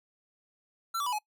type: tone with pitch steps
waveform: square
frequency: 1348 / 1153.3 / 986.8 / 844.3 Hz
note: E6 / D6 / B5 / G#5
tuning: +38 / -32 / -2 / +28 cents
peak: -30 dBFS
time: 0.94-1.188 s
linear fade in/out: 10 ms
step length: 62 ms
effects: noise-tail reverb RT60 0.1 s tail -23 dB re dry